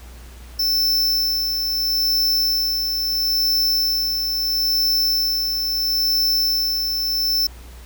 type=tone with tremolo; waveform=square; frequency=5320 Hz; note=E8; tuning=15 cents sharp; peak=-16 dBFS; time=0.59-7.47 s; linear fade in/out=5 ms; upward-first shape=sine; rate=0.75 Hz; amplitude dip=40%; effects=added 60 Hz sine -37 dBFS peak until 7.85 s + pink hiss -46 dBFS RMS until 7.85 s